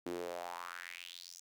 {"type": "tone with high-pass filter sweep", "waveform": "sawtooth", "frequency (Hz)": 87.31, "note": "F2", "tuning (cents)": 0, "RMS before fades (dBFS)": -45, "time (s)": [0.06, 1.4], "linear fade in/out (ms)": 5, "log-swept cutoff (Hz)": [300, 6400], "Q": 4, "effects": []}